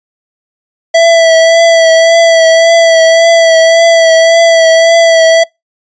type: tone with vibrato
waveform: square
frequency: 660 Hz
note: E5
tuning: 2 cents sharp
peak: -3 dBFS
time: 0.94-5.44 s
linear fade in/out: 10 ms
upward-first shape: triangle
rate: 1.8 Hz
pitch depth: 29 cents each way
effects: noise-tail reverb RT60 0.2 s tail -26 dB re dry + resampled to 16000 Hz